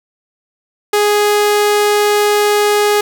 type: tone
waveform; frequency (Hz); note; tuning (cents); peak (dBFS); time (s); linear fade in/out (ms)
sawtooth; 415.3; G#4; 0; -6; 0.93-3.01; 5
effects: none